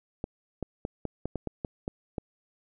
clicks, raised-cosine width 2 ms, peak -18 dBFS, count 10, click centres 0.241 / 0.627 / 0.851 / 1.053 / 1.256 / 1.357 / 1.473 / 1.648 / 1.879 / 2.182 s, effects none

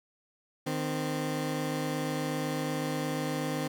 20% pulse tone pair together, 153.7 / 259.2 Hz, D#3 / C4, -21 / -16 cents, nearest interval major sixth, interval 905 cents, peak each -28 dBFS, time 0.66-3.68 s, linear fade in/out 10 ms, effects none

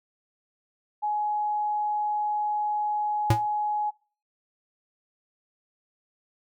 sine tone, 840 Hz, G#5, 19 cents sharp, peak -24 dBFS, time 1.02-3.91 s, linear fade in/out 20 ms
square tone with exponential decay, 111.3 Hz, A2, 20 cents sharp, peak -15 dBFS, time 3.3-3.42 s, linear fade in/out 5 ms, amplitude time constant 25 ms
effects noise-tail reverb RT60 0.4 s tail -24 dB re dry

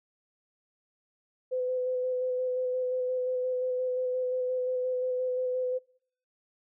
sine tone with vibrato, 506 Hz, B4, 42 cents sharp, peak -27 dBFS, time 1.51-5.79 s, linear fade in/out 20 ms, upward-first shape square, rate 5.7 Hz, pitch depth 13 cents each way, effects noise-tail reverb RT60 0.6 s tail -24 dB re dry

